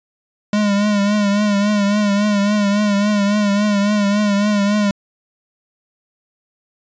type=tone with vibrato; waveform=square; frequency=205.1 Hz; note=G#3; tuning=21 cents flat; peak=-14 dBFS; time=0.53-4.91 s; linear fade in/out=2 ms; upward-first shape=triangle; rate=3.6 Hz; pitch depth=60 cents each way; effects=resampled to 16000 Hz